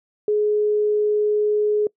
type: tone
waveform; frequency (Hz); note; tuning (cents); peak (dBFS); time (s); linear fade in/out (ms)
sine; 420.5; G#4; +22; -16; 0.28-1.87; 2
effects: noise-tail reverb RT60 0.1 s tail -24 dB re dry